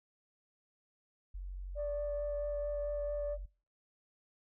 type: tone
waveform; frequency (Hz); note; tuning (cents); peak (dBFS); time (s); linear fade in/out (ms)
sine; 46.25; F#1; 0; -39; 1.34-3.46; 10
type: tone with vibrato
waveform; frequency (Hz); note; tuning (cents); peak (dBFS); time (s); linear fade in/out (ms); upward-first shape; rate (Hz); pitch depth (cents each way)
sine; 584; D5; -10; -33; 1.75-3.38; 50; sine; 4.5; 10
effects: noise-tail reverb RT60 0.4 s tail -24 dB re dry + tanh soft clip ceiling -29 dBFS